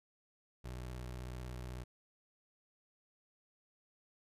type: tone with vibrato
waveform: 25% pulse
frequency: 62 Hz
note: B1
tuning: 7 cents sharp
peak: -39 dBFS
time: 0.64-1.84 s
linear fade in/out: 10 ms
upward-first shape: sine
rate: 16 Hz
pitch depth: 67 cents each way
effects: resampled to 32000 Hz